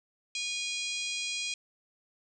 harmonic tone, 818 Hz, G#5, 26 cents flat, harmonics 3 / 4 / 5 / 6 / 7 / 8 / 9 / 10, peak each -36 / -38 / -40 / -42 / -43 / -44 / -45 / -46 dBFS, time 0.35-1.54 s, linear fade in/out 2 ms, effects none

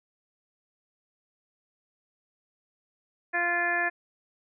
harmonic tone, 347.4 Hz, F4, 9 cents flat, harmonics 1 / 2 / 3 / 4 / 5 / 6 / 7, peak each -37 / -31 / -37 / -38 / -26 / -36 / -37 dBFS, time 3.33-3.9 s, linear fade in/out 20 ms, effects none

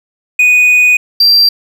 triangle tone pair in turn, 2480 / 4714 Hz, D#7 / D8, -6 / +6 cents, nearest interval major seventh, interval 1112 cents, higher second, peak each -3 dBFS, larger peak neither, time 0.39-0.97 / 1.2-1.49 s, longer first, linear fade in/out 5 ms, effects none

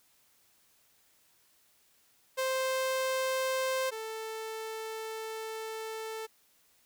sawtooth tone pair in turn, 523.3 / 442.1 Hz, C5 / A4, 0 / +8 cents, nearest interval minor third, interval 292 cents, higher first, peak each -25 / -33 dBFS, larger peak first, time 2.37-3.91 / 3.91-6.27 s, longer second, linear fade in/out 20 ms, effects white hiss -67 dBFS RMS until 6.85 s

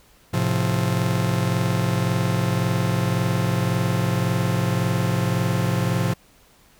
45% pulse chord, F major, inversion first, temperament just, 109.13 / 130.96 / 174.61 Hz, A2 / C3 / F3, -14 / +2 / 0 cents, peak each -24 dBFS, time 0.33-6.14 s, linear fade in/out 10 ms, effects pink hiss -55 dBFS RMS until 6.79 s

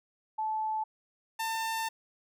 sine / sawtooth tone pair in turn, 870 / 897 Hz, A5 / A5, -20 / +33 cents, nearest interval minor second, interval 53 cents, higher second, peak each -29 / -27 dBFS, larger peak second, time 0.38-0.84 / 1.39-1.89 s, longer second, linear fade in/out 10 ms, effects none

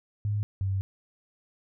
sine tone pair in turn, 103.83 / 96.64 Hz, G#2 / G2, 0 / -24 cents, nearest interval minor second, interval 124 cents, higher first, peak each -25 dBFS, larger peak neither, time 0.25-0.43 / 0.61-0.81 s, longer second, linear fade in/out 0 ms, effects none

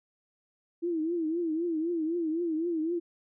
sine tone with vibrato, 329.6 Hz, E4, in tune, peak -27 dBFS, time 0.82-3 s, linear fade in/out 20 ms, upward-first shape triangle, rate 3.9 Hz, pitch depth 130 cents each way, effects none

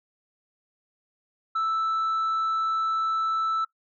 sine tone, 1318.5 Hz, E6, in tune, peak -20 dBFS, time 1.55-3.65 s, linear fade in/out 10 ms, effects noise-tail reverb RT60 0.1 s tail -20 dB re dry + tanh soft clip ceiling -22 dBFS

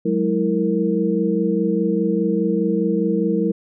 sine tone cluster, 184 / 208.9 / 326 / 462.3 Hz, F#3 / G#3 / E4 / A#4, -9 / +10 / -19 / -14 cents, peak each -22 dBFS, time 0.05-3.52 s, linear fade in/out 10 ms, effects none

